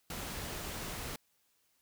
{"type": "noise", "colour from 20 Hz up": "pink", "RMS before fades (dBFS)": -41, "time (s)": [0.1, 1.16], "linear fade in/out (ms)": 2, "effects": ["white hiss -74 dBFS RMS until 1.81 s"]}